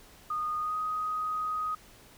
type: tone with pitch glide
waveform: sine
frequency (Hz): 1230 to 1252.2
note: D#6 to D#6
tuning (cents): -20 to +11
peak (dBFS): -29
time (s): 0.3-1.75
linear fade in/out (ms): 5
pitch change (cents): +31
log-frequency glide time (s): 0.59-0.76
effects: pink hiss -55 dBFS RMS until 2.17 s